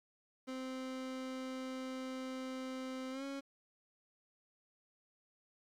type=tone with pitch glide; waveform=30% pulse; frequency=260 to 275.5 Hz; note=C4 to C#4; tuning=-11 to -11 cents; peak=-38 dBFS; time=0.47-3.41 s; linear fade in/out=20 ms; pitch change=+100 cents; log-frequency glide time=3.11-3.24 s; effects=low-pass 7000 Hz 12 dB/octave + 11-bit